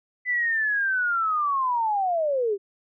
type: linear sweep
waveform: sine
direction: down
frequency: 2010 to 380.2 Hz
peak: -21 dBFS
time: 0.25-2.58 s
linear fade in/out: 50 ms
effects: none